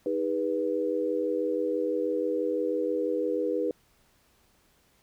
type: tone cluster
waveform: sine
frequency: 312.8 / 403.5 / 489.6 Hz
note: D#4 / G#4 / B4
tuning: +9 / -50 / -15 cents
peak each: -31 / -31 / -28 dBFS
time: 0.06-3.71 s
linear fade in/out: 2 ms
effects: pink hiss -65 dBFS RMS until 5.02 s